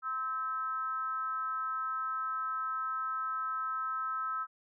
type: tone with frequency modulation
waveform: sine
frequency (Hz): 1300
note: E6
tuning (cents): -24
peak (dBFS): -32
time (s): 0.02-4.47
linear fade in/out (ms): 50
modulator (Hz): 267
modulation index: 0.46
effects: none